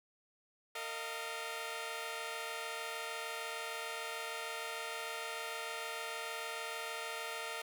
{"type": "chord", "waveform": "10% pulse", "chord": "Bb suspended fourth", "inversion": "none", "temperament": "equal with one note detuned", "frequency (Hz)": [456.8, 622.3, 698.5], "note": ["Bb4", "Eb5", "F5"], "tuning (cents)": [-35, 0, 0], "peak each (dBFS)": [-35, -36, -37], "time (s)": [0.75, 7.62], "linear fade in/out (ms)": 5, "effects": []}